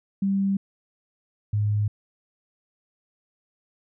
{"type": "tone pair in turn", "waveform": "sine", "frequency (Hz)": [196, 104.52], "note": ["G3", "G#2"], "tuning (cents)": [0, 12], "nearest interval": "major seventh", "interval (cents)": 1088, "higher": "first", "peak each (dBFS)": [-20, -20], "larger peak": "neither", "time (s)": [[0.22, 0.57], [1.53, 1.88]], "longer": "neither", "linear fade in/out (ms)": 5, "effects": []}